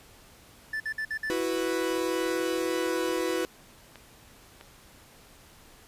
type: tone bursts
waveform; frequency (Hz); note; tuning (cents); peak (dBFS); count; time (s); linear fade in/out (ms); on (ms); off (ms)
triangle; 1757; A6; -3; -27; 5; 0.73-1.301; 5; 71; 54
type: chord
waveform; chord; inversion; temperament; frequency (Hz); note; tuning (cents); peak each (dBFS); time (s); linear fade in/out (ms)
45% pulse; E suspended second; none; equal; 329.6 / 370 / 493.9; E4 / F#4 / B4; 0 / 0 / 0; -31; 1.3-3.45; 0
type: click train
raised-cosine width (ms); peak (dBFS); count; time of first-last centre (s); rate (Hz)
0.3; -29; 4; 2.65-4.611; 1.53
effects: pink hiss -54 dBFS RMS until 5.87 s + resampled to 32000 Hz